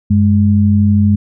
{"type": "tone pair together", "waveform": "sine", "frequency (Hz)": [95.18, 207.7], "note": ["F#2", "G#3"], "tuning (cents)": [49, 0], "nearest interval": "octave + major second", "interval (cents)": 1351, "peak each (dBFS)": -10, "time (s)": [0.1, 1.16], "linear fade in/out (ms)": 10, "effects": []}